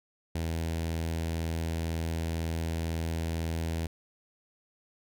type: tone with notch filter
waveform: sawtooth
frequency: 82 Hz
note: E2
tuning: 9 cents flat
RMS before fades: -32 dBFS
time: 0.35-3.87 s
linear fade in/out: 5 ms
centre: 1200 Hz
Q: 1.8
effects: none